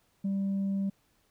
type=tone; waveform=sine; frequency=196 Hz; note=G3; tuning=in tune; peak=-25 dBFS; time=0.24-0.9 s; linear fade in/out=10 ms; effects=tanh soft clip ceiling -26 dBFS + pink hiss -70 dBFS RMS until 1.3 s